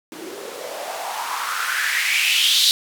blue noise with band-pass filter sweep, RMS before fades -22 dBFS, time 0.12-2.71 s, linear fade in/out 0 ms, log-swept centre 310 to 4000 Hz, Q 4.8, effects none

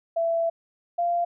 sine tone pair in turn, 667 / 692.3 Hz, E5 / F5, +20 / -15 cents, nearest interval minor second, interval 65 cents, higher second, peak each -21 dBFS, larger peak neither, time 0.16-0.5 / 0.98-1.25 s, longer first, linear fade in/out 10 ms, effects none

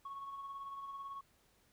sine tone with tremolo, 1105 Hz, C#6, 6 cents flat, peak -40 dBFS, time 0.05-1.21 s, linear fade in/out 5 ms, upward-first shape sine, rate 18 Hz, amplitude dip 45%, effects tanh soft clip ceiling -40 dBFS + pink hiss -71 dBFS RMS until 1.72 s

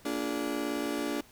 35% pulse chord, Bb dominant seventh, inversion none, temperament just, 233.1 / 291.4 / 349.6 / 419.5 Hz, Bb3 / D4 / F4 / Ab4, 0 / -13 / +2 / +17 cents, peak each -37 / -31 / -36 / -37 dBFS, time 0.05-1.21 s, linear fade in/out 5 ms, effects pink hiss -57 dBFS RMS until 1.31 s

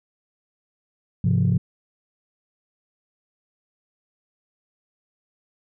sine chord, F minor, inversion first, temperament equal with one note detuned, 103.83 / 132.03 / 174.61 Hz, Ab2 / C3 / F3, 0 / +16 / 0 cents, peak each -20 dBFS, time 1.24-1.58 s, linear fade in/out 5 ms, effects tanh soft clip ceiling -11 dBFS

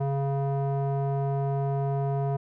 square tone with low-pass filter, 138.59 Hz, C#3, in tune, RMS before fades -27 dBFS, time 0-2.37 s, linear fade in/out 10 ms, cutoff 760 Hz, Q 2.1, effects none

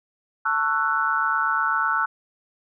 sine chord, F# minor seventh, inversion first, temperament just, 888 / 1110 / 1332 / 1480 Hz, A5 / C#6 / E6 / F#6, +16 / +2 / +18 / 0 cents, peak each -28 / -28 / -23 / -24 dBFS, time 0.45-2.06 s, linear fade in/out 10 ms, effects none

